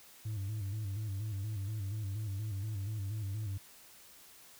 sine tone with vibrato, 102.7 Hz, G#2, 19 cents flat, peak -32 dBFS, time 0.25-3.58 s, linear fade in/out 10 ms, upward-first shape square, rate 4.2 Hz, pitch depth 91 cents each way, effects tanh soft clip ceiling -34 dBFS + white hiss -57 dBFS RMS until 4.59 s

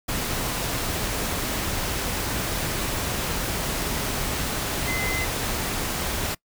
sine tone in noise, 2051 Hz, C7, 35 cents flat, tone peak -27 dBFS, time 4.87-5.25 s, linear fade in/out 10 ms, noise pink, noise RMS -27 dBFS, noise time 0.08-6.35 s, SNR -3 dB, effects noise-tail reverb RT60 0.1 s tail -23 dB re dry

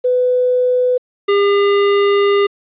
sine / square tone pair in turn, 500 / 403.1 Hz, B4 / G4, +21 / +48 cents, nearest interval major third, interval 373 cents, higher first, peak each -11 dBFS, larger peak neither, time 0.04-0.98 / 1.28-2.47 s, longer second, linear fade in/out 10 ms, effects resampled to 8000 Hz + 8-bit

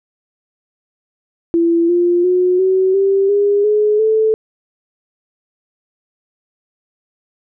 sine tone with pitch steps, 336.8 / 349.7 / 363.1 / 377 / 391.4 / 406.4 / 421.9 / 438 Hz, E4 / F4 / F#4 / F#4 / G4 / G#4 / G#4 / A4, +37 / +2 / -33 / +32 / -3 / -38 / +27 / -8 cents, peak -10 dBFS, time 1.54-4.34 s, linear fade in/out 0 ms, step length 350 ms, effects none

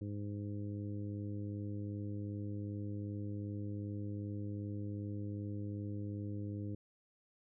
harmonic tone, 102.6 Hz, G#2, 21 cents flat, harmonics 1 / 2 / 3 / 4 / 5, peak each -40 / -46 / -45 / -54 / -55 dBFS, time 0.01-6.75 s, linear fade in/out 5 ms, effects none

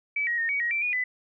sine tone with pitch steps, 2297 / 1892 / 1839 / 2256 / 1891 / 2342 / 2454 / 2002 Hz, D7 / A#6 / A#6 / C#7 / A#6 / D7 / D#7 / B6, -39 / +25 / -24 / +30 / +24 / -5 / -25 / +23 cents, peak -24 dBFS, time 0.16-1.04 s, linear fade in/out 5 ms, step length 110 ms, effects none

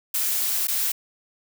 blue noise with dropouts, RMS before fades -24 dBFS, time 0.14-0.92 s, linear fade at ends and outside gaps 5 ms, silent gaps 0.672-0.681 s, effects none

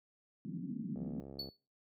white band-pass noise, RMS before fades -41 dBFS, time 0.45-1.2 s, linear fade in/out 0 ms, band 150 to 260 Hz, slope 48 dB/octave
click train, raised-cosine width 2 ms, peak -35 dBFS, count 37, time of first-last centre 0.96-1.488 s, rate 68.2 Hz
triangle tone with exponential decay, 4444 Hz, C#8, 4 cents sharp, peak -34 dBFS, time 1.39-1.57 s, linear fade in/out 5 ms, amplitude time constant 37 ms
effects noise-tail reverb RT60 0.4 s tail -26 dB re dry + high-pass 80 Hz 12 dB/octave

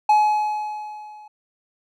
triangle tone with level ramp, 847 Hz, G#5, 34 cents sharp, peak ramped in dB -9 to -39 dBFS, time 0.09-1.28 s, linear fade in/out 5 ms, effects none

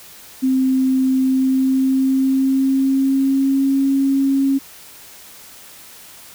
sine tone with pitch glide, 261.6 to 272.7 Hz, C4 to C#4, 0 to -28 cents, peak -13 dBFS, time 0.42-4.59 s, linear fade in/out 20 ms, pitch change +72 cents, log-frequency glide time 1.17-3.83 s, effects white hiss -41 dBFS RMS until 6.34 s

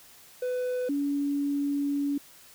triangle / sine tone pair in turn, 500 / 284.3 Hz, B4 / C#4, +21 / +44 cents, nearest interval minor seventh, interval 977 cents, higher first, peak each -25 dBFS, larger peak neither, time 0.42-0.89 / 0.89-2.18 s, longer second, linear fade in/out 5 ms, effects white hiss -53 dBFS RMS until 2.54 s

